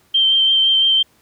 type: tone with vibrato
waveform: sine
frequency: 3136 Hz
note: G7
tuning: in tune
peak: -11 dBFS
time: 0.14-1.03 s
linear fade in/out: 10 ms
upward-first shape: triangle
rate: 5.9 Hz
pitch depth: 18 cents each way
effects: pink hiss -56 dBFS RMS until 1.21 s + high-pass 80 Hz 12 dB/octave